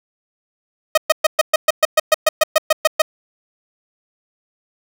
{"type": "tone bursts", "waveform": "sawtooth", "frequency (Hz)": 625, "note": "D#5", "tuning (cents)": 8, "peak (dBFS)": -5, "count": 15, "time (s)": [0.95, 3.02], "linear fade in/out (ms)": 5, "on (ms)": 26, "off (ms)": 120, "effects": []}